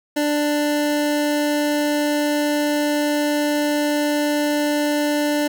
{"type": "tone", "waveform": "25% pulse", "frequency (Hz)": 295.1, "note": "D4", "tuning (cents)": 8, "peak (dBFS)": -14, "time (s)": [0.16, 5.48], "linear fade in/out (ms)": 10, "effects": []}